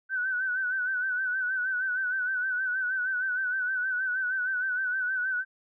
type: tone with vibrato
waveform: sine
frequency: 1510 Hz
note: F#6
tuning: 35 cents sharp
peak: -26 dBFS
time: 0.09-5.45 s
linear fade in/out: 50 ms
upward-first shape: sine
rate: 6.4 Hz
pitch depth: 60 cents each way
effects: none